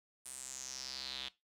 square tone with band-pass filter sweep, 65.41 Hz, C2, in tune, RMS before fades -45 dBFS, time 0.25-1.29 s, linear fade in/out 10 ms, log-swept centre 9400 to 3400 Hz, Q 5.2, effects noise-tail reverb RT60 0.2 s tail -18 dB re dry

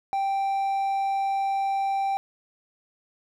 triangle tone, 784 Hz, G5, in tune, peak -21 dBFS, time 0.13-2.17 s, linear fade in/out 0 ms, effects none

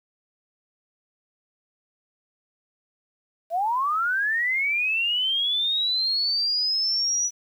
sine linear sweep, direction up, 641 to 5920 Hz, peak -21 dBFS, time 3.5-7.31 s, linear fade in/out 50 ms, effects 9-bit

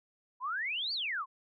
sine exponential two-way sweep, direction up then down, 957 to 4699 to 998 Hz, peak -32 dBFS, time 0.4-1.26 s, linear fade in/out 50 ms, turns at 0.93 s, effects none

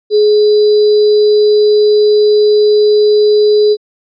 sine tone with sample-and-hold, 420 Hz, G#4, 19 cents sharp, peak -5 dBFS, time 0.1-3.77 s, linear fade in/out 50 ms, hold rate 4410 Hz, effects resampled to 16000 Hz

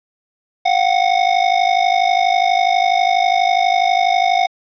square ring-modulated tone, 732 Hz, F#5, 19 cents flat, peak -10 dBFS, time 0.65-4.47 s, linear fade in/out 10 ms, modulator 26.1 Hz, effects resampled to 11025 Hz + 7-bit

